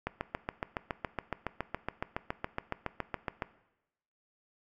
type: click train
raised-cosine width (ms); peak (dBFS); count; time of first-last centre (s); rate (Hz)
0.5; -17; 25; 0.07-3.422; 7.16
effects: noise-tail reverb RT60 0.9 s tail -17 dB re dry